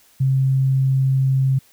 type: tone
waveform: sine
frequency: 133.4 Hz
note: C3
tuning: 34 cents sharp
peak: -14 dBFS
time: 0.2-1.59 s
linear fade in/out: 10 ms
effects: white hiss -54 dBFS RMS until 1.72 s